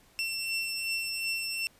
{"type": "beating tone pair", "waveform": "25% pulse", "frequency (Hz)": [2700, 2702.7], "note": ["E7", "E7"], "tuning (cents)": [41, 43], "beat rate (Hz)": 2.7, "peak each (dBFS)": [-27, -35], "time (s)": [0.19, 1.67], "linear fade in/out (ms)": 0, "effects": ["pink hiss -61 dBFS RMS until 1.79 s", "resampled to 32000 Hz"]}